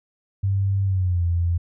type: tone with pitch glide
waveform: sine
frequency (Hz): 98 to 85.81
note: G2 to F2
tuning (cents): 0 to -30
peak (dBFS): -18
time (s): 0.43-1.58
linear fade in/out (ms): 10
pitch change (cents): -230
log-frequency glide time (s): 0.84-1.24
effects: none